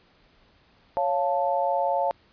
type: chord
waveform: sine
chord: Db augmented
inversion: none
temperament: equal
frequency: 554.4 / 698.5 / 880 Hz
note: Db5 / F5 / A5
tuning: 0 / 0 / 0 cents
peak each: -26 dBFS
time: 0.97-2.11 s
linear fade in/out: 0 ms
effects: pink hiss -60 dBFS RMS until 2.32 s + resampled to 11025 Hz